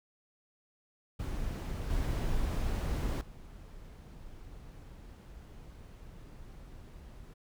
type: noise with level steps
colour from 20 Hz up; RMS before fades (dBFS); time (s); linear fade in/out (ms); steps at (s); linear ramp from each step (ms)
brown; -36 / -32 / -49; 1.19-7.34; 10; 1.9 / 3.21; 2
effects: none